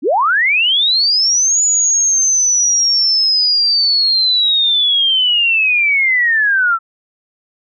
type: linear two-way sweep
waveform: sine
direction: up then down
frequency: 226 to 6930 to 1316 Hz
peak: -10 dBFS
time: 0.02-6.79 s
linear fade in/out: 50 ms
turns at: 1.62 s
effects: none